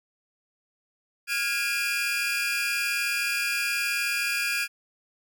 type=tone cluster; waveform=40% pulse; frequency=1411 / 1650 / 2422 / 2637 / 4805 Hz; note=F6 / G#6 / D#7 / E7 / D8; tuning=+17 / -12 / -47 / 0 / +39 cents; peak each=-33 / -30 / -28 / -33 / -33 dBFS; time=1.27-4.68 s; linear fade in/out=50 ms; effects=none